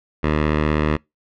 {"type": "tone with low-pass filter", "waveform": "10% pulse", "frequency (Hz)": 76.2, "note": "D#2", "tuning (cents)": -36, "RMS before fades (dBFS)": -19, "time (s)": [0.23, 0.97], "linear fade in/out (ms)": 10, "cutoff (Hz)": 2300, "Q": 1.2, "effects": ["noise-tail reverb RT60 0.2 s tail -25 dB re dry"]}